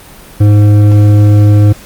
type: tone with hard clipping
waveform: triangle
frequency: 103.83 Hz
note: G#2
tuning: in tune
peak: -4 dBFS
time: 0.4-1.73 s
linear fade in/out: 10 ms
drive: 13 dB
effects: pink hiss -34 dBFS RMS until 1.85 s + Opus 32 kbps